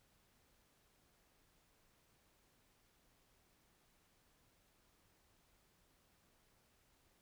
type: silence
effects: pink hiss -74 dBFS RMS until 7.21 s